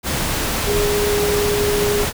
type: tone in noise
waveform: sine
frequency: 412.3 Hz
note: G#4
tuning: 13 cents flat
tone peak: -17 dBFS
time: 0.65-2.06 s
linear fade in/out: 50 ms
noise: pink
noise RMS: -21 dBFS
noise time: 0.03-2.13 s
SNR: +1 dB
effects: none